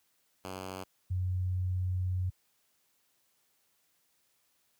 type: tone pair in turn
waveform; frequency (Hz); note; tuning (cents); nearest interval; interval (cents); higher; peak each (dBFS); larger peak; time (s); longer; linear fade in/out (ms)
5% pulse / sine; 93.7 / 91.67; F#2 / F#2; +22 / -16; unison; 38; first; -28; neither; 0.44-0.84 / 1.1-2.3; second; 10
effects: white hiss -73 dBFS RMS until 4.79 s + high-pass 60 Hz 12 dB/octave